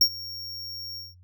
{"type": "tone with ADSR envelope", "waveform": "square", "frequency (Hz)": 5530, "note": "F8", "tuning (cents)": -18, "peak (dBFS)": -14, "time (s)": [0.01, 1.15], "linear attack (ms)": 5, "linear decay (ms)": 71, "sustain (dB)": -21, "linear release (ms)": 180, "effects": ["noise-tail reverb RT60 0.1 s tail -20 dB re dry", "added 90 Hz sine -50 dBFS peak until 1.23 s"]}